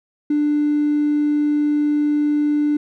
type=tone with hard clipping; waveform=triangle; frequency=295.9 Hz; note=D4; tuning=13 cents sharp; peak=-15 dBFS; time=0.3-2.77 s; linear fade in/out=5 ms; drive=3 dB; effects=none